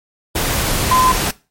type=tone in noise; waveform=sine; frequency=1024 Hz; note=C6; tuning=38 cents flat; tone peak=-10 dBFS; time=0.91-1.12 s; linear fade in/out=5 ms; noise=pink; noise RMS=-18 dBFS; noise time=0.35-1.31 s; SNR=+5 dB; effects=noise-tail reverb RT60 0.3 s tail -20 dB re dry + MP3 64 kbps